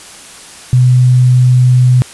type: tone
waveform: sine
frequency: 125.8 Hz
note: B2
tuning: 32 cents sharp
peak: -4 dBFS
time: 0.73-2.02 s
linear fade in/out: 0 ms
effects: white hiss -33 dBFS RMS until 2.13 s + resampled to 24000 Hz